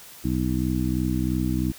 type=harmonic tone; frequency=63 Hz; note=B1; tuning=35 cents sharp; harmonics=1 / 2 / 3 / 4 / 5; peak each=-28 / -28 / -28 / -28 / -28 dBFS; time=0.24-1.72 s; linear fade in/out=10 ms; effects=white hiss -45 dBFS RMS until 1.78 s